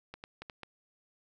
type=clicks; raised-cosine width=0.3 ms; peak=-27 dBFS; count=5; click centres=0.14 / 0.239 / 0.42 / 0.498 / 0.633 s; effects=none